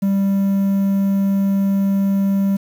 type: tone with quantisation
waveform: triangle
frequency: 196.5 Hz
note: G3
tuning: 4 cents sharp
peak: -12 dBFS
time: 0.02-2.57 s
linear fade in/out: 10 ms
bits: 7
effects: none